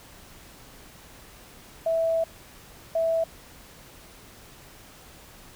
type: tone bursts at uneven times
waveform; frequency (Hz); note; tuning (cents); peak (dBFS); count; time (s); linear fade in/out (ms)
sine; 656; E5; -9; -21; 2; 1.86-2.24 / 2.95-3.24; 5
effects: pink hiss -49 dBFS RMS until 5.55 s